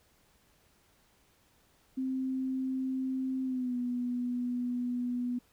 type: tone with pitch glide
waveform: sine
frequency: 261.6 to 245.5 Hz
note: C4 to B3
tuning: 0 to -10 cents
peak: -30 dBFS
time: 1.97-5.39 s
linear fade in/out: 10 ms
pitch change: -110 cents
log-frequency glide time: 3.44-3.76 s
effects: pink hiss -67 dBFS RMS until 5.52 s